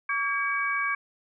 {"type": "tone cluster", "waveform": "sine", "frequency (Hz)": [1138, 1624, 2272], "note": ["C#6", "G#6", "C#7"], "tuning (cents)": [45, -39, 42], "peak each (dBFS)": -29, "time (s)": [0.09, 0.95], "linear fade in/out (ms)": 5, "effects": []}